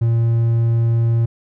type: tone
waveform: triangle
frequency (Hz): 115.7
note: A#2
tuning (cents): -13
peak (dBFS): -11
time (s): 0.01-1.26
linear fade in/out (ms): 10
effects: none